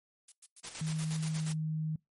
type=noise bursts; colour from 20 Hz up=violet; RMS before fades=-47 dBFS; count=7; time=0.28-1.167 s; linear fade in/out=5 ms; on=41 ms; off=100 ms
type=noise with tremolo; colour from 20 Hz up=white; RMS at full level=-41 dBFS; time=0.63-1.54 s; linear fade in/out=20 ms; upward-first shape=square; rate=8.4 Hz; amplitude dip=60%
type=tone with pitch glide; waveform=sine; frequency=157.6 to 156.6 Hz; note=D#3 to D#3; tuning=+23 to +11 cents; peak=-31 dBFS; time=0.81-1.96 s; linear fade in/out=5 ms; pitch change=-12 cents; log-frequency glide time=1.34-1.57 s
effects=noise-tail reverb RT60 0.2 s tail -25 dB re dry + MP3 48 kbps